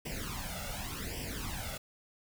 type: noise with flanger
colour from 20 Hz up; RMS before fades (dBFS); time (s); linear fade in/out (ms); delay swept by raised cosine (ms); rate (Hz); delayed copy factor
pink; -39; 0.05-1.78; 10; 0.37 to 1.47; 0.88; +0.85
effects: none